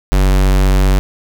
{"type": "tone", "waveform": "square", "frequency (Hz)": 47.56, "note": "F#1", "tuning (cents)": 48, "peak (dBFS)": -9, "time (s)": [0.12, 0.99], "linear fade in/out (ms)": 0, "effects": []}